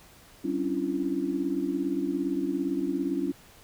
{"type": "tone cluster", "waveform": "sine", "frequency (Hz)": [191.5, 271.7, 289.2, 338.9], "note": ["G3", "C#4", "D4", "E4"], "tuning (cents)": [-40, -35, -27, 48], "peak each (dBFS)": [-36, -31, -30, -31], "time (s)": [0.44, 3.32], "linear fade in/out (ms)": 10, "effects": ["pink hiss -54 dBFS RMS until 3.63 s"]}